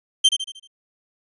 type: tone with echo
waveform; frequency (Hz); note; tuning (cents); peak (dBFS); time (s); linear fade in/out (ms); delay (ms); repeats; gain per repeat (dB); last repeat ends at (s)
40% pulse; 3136; G7; 0; -10; 0.24-0.29; 10; 77; 5; -7; 0.675
effects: resampled to 24000 Hz